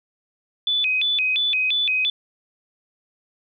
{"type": "tone with vibrato", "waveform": "sine", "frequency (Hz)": 2960, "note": "F#7", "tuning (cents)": 0, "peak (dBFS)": -18, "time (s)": [0.67, 2.1], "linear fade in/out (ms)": 2, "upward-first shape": "square", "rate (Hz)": 2.9, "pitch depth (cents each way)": 280, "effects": []}